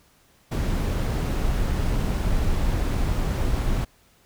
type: noise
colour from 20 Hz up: brown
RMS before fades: -23 dBFS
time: 0.51-3.85 s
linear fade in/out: 10 ms
effects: pink hiss -59 dBFS RMS until 4.25 s